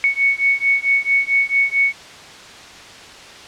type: beating tone pair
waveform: sine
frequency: 2217 / 2221.5 Hz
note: C#7 / C#7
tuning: 0 / +3 cents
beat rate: 4.5 Hz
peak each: -17 dBFS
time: 0.04-1.93 s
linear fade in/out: 0 ms
effects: white hiss -38 dBFS RMS until 3.47 s + low-pass 5000 Hz 12 dB/octave